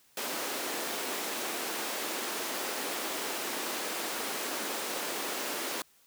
pink high-pass noise, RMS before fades -35 dBFS, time 0.17-5.82 s, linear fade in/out 2 ms, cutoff 280 Hz, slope 24 dB/octave, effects white hiss -64 dBFS RMS until 6.06 s

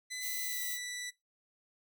15% pulse tone with pitch glide, 2009 to 1971.1 Hz, B6 to B6, +29 to -4 cents, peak -32 dBFS, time 0.1-1.11 s, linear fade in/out 20 ms, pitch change -33 cents, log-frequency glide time 0.44-0.61 s
violet noise, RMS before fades -39 dBFS, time 0.2-0.79 s, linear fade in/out 50 ms
effects noise-tail reverb RT60 0.2 s tail -20 dB re dry

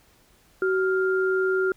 sine tone pair together, 377.3 / 1400 Hz, F#4 / F6, +34 / +4 cents, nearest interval octave + major seventh, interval 2270 cents, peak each -21 / -26 dBFS, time 0.62-1.72 s, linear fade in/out 2 ms, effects pink hiss -59 dBFS RMS until 1.76 s

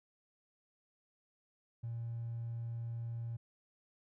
triangle tone with hard clipping, 116.54 Hz, A#2, in tune, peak -38 dBFS, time 1.83-3.37 s, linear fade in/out 10 ms, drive 3 dB, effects none

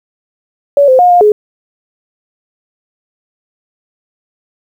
sine tone with pitch steps, 568 / 517 / 716 / 707 / 420.8 Hz, C#5 / C5 / F5 / F5 / G#4, +42 / -21 / +43 / +21 / +23 cents, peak -3 dBFS, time 0.77-1.32 s, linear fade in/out 2 ms, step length 110 ms, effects 7-bit

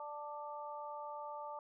harmonic tone, 294.7 Hz, D4, 6 cents sharp, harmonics 2 / 3 / 4, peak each -48 / -45 / -49 dBFS, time 0-1.59 s, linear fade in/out 2 ms, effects none

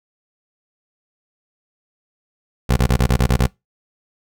20% pulse tone bursts, 63.5 Hz, B1, 49 cents sharp, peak -8 dBFS, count 8, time 2.69-3.47 s, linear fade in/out 10 ms, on 80 ms, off 20 ms, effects noise-tail reverb RT60 0.2 s tail -23 dB re dry

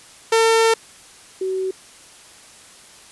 sawtooth / sine tone pair in turn, 451.6 / 377.7 Hz, A4 / F#4, +45 / +36 cents, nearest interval minor third, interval 309 cents, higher first, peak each -9 / -20 dBFS, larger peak first, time 0.32-0.74 / 1.41-1.71 s, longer first, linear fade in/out 5 ms, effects white hiss -45 dBFS RMS until 3.11 s + resampled to 24000 Hz

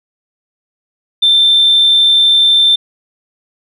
sine tone, 3564 Hz, A7, 22 cents sharp, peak -5 dBFS, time 1.22-2.76 s, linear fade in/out 10 ms, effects tanh soft clip ceiling -1 dBFS

